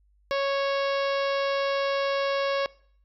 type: harmonic tone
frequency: 553 Hz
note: C#5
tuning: 4 cents flat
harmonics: 1 / 2 / 3 / 4 / 5 / 6 / 7 / 8 / 9 / 10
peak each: -25 / -31 / -35 / -37 / -39 / -41 / -42 / -43 / -44 / -45 dBFS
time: 0.31-2.66 s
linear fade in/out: 0 ms
effects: noise-tail reverb RT60 0.6 s tail -22 dB re dry + added 50 Hz sine -60 dBFS peak until 3.04 s